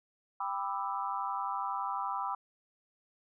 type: chord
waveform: sine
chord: E minor seventh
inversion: first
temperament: just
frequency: 791.1 / 988.9 / 1186.7 / 1318.5 Hz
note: G5 / B5 / D6 / E6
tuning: +16 / +2 / +18 / 0 cents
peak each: -38 / -36 / -38 / -40 dBFS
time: 0.4-2.35 s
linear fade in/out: 5 ms
effects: none